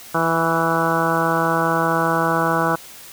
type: harmonic tone with a mistuned harmonic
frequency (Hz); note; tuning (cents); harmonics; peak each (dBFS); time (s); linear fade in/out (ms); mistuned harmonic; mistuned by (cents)
164.81; E3; 0; 1 / 2 / 3 / 4 / 5 / 6 / 7 / 8 / 9; -25 / -25 / -25 / -25 / -25 / -25 / -25 / -25 / -25; 0.14-2.76; 10; 7; -19
effects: white hiss -40 dBFS RMS until 3.12 s